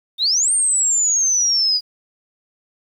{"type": "exponential two-way sweep", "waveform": "sine", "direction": "up then down", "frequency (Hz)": [3577, 8870, 4850], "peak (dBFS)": -14, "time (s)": [0.18, 1.81], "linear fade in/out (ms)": 50, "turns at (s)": 0.52, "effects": ["8-bit"]}